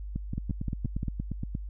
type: two click trains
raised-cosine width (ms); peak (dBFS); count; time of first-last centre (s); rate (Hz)
5; -19 / -19; 6 / 11; 0.16-1.031 / 0.38-1.551; 5.74 / 8.54
effects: added 50 Hz sine -35 dBFS peak until 1.69 s